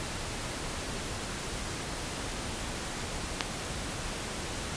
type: click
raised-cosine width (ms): 0.2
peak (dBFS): -8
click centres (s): 3.408
effects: pink hiss -36 dBFS RMS until 4.76 s + resampled to 22050 Hz